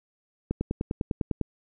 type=click train; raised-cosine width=3 ms; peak=-14 dBFS; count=10; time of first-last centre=0.51-1.413 s; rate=9.97 Hz; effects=none